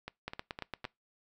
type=two click trains; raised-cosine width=0.3 ms; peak=-24 / -21 dBFS; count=4 / 6; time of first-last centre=0.08-0.843 / 0.28-0.851 s; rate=3.93 / 8.75 Hz; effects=noise-tail reverb RT60 0.2 s tail -23 dB re dry